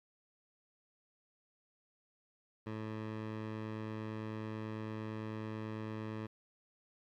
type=tone with low-pass filter; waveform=15% pulse; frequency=109 Hz; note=A2; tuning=16 cents flat; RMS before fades=-42 dBFS; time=2.66-6.27 s; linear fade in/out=10 ms; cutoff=2800 Hz; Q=0.66; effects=12-bit